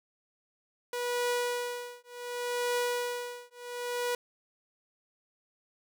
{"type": "tone with tremolo", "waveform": "sawtooth", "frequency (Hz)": 486.9, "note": "B4", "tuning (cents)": -25, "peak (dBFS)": -23, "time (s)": [0.93, 4.15], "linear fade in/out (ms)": 2, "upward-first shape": "triangle", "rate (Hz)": 0.68, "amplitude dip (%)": 100, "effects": []}